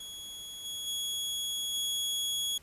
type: tone with level steps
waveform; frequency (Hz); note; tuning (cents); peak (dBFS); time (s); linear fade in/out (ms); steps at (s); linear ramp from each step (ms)
sawtooth; 3345; G#7; +12; -38 / -33 / -29 / -27; 0-2.58; 5; 0.64 / 0.86 / 1.73; 20
effects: pink hiss -59 dBFS RMS until 2.62 s + resampled to 32000 Hz